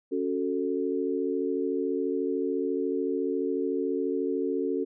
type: chord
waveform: sine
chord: F# minor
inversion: second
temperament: just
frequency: 277.5 / 370 / 444 Hz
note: C#4 / F#4 / A4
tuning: +2 / 0 / +16 cents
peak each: -30 dBFS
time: 0.11-4.85 s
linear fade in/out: 20 ms
effects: none